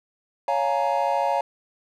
triangle chord, Bb minor seventh, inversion first, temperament just, 559.4 / 699.2 / 839.1 / 932.3 Hz, Db5 / F5 / Ab5 / Bb5, +16 / +2 / +18 / 0 cents, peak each -24 dBFS, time 0.48-1.41 s, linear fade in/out 2 ms, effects none

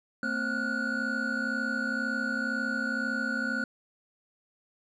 triangle tone cluster, 225.6 / 258.8 / 534 / 1420 / 1482 Hz, A3 / C4 / C5 / F6 / F#6, +44 / -19 / +35 / +28 / +2 cents, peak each -33 / -34 / -39 / -32 / -30 dBFS, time 0.23-3.64 s, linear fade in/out 2 ms, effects resampled to 22050 Hz

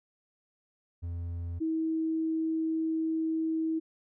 triangle / sine tone pair in turn, 85.7 / 321.2 Hz, F2 / E4, -32 / -45 cents, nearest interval octave + major seventh, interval 2287 cents, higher second, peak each -31 / -27 dBFS, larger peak second, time 1.02-1.6 / 1.6-3.8 s, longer second, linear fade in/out 20 ms, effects none

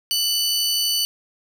sawtooth tone pair together, 2976 / 4500 Hz, F#7 / C#8, +9 / +25 cents, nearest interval perfect fifth, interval 716 cents, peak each -19 dBFS, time 0.11-1.05 s, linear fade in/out 0 ms, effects none

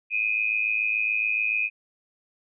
sine tone pair together, 2441 / 2548 Hz, D#7 / D#7, -34 / +41 cents, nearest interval minor second, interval 75 cents, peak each -25 dBFS, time 0.1-1.7 s, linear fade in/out 50 ms, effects none

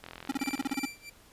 click train, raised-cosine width 0.3 ms, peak -26 dBFS, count 31, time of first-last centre 0.04-0.743 s, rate 42.7 Hz
square tone bursts, 273.4 Hz, C#4, 24 cents flat, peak -28 dBFS, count 10, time 0.29-0.855 s, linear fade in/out 5 ms, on 25 ms, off 35 ms
sawtooth tone with tremolo, 2349 Hz, D7, in tune, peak -33 dBFS, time 0.39-1.1 s, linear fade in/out 10 ms, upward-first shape sine, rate 2.9 Hz, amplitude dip 95%
effects pink hiss -58 dBFS RMS until 1.32 s + resampled to 32000 Hz

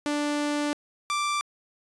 sawtooth tone pair in turn, 293.7 / 1174.8 Hz, D4 / D6, 0 / 0 cents, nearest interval 2 octaves, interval 2400 cents, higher second, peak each -21 dBFS, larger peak neither, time 0.06-0.73 / 1.1-1.41 s, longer first, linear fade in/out 0 ms, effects resampled to 22050 Hz

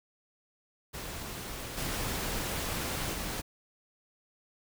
pink noise with level steps, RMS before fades -40 / -34 / -36 dBFS, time 0.93-3.42 s, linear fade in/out 20 ms, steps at 1.77 / 3.13 s, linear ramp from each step 10 ms, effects none

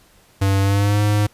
square tone with pitch glide, 97.8 to 104.22 Hz, G2 to G#2, -4 to +7 cents, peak -15 dBFS, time 0.41-1.27 s, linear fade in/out 10 ms, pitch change +111 cents, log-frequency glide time 0.61-1.01 s, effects pink hiss -53 dBFS RMS until 1.33 s + resampled to 32000 Hz

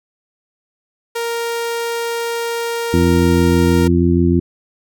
sawtooth tone, 466.2 Hz, A#4, in tune, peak -15 dBFS, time 1.15-3.88 s, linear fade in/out 10 ms
harmonic tone, 86.3 Hz, F2, 20 cents flat, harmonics 1 / 2 / 3 / 4, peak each -16 / -16 / -16 / -16 dBFS, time 2.93-4.4 s, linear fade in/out 10 ms
effects none

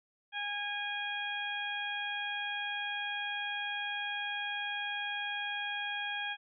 harmonic tone, 820 Hz, G#5, 22 cents flat, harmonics 1 / 2 / 3 / 4, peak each -41 / -38 / -40 / -40 dBFS, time 0.32-6.37 s, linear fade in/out 50 ms, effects none

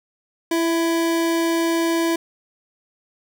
square tone pair together, 333.2 / 659.3 Hz, E4 / E5, +19 / 0 cents, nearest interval octave, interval 1181 cents, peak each -19 / -28 dBFS, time 0.51-2.16 s, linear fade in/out 5 ms, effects none

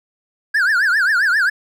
triangle tone with vibrato, 1583 Hz, G6, 17 cents sharp, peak -11 dBFS, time 0.54-1.5 s, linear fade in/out 10 ms, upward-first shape triangle, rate 7.5 Hz, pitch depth 250 cents each way, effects none

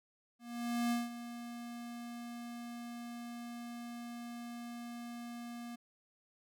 square tone with ADSR envelope, 237.6 Hz, A#3, 33 cents sharp, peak -31 dBFS, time 0.39-5.76 s, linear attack 520 ms, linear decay 180 ms, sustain -13 dB, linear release 11 ms, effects none

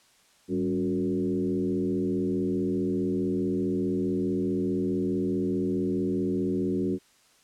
sine tone with frequency modulation, 281.2 Hz, C#4, 25 cents sharp, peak -24 dBFS, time 0.48-6.99 s, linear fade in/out 50 ms, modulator 84.7 Hz, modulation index 1.4, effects white hiss -61 dBFS RMS until 7.43 s + low-pass 9000 Hz 12 dB/octave

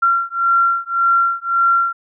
sine beating tone pair, 1370 / 1371.8 Hz, F6 / F6, -34 / -31 cents, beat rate 1.8 Hz, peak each -16 dBFS, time 0.02-1.93 s, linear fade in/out 10 ms, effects none

